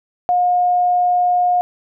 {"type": "tone", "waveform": "sine", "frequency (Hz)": 716, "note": "F5", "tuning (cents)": 43, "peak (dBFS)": -12, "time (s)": [0.29, 1.61], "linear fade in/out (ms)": 0, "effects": []}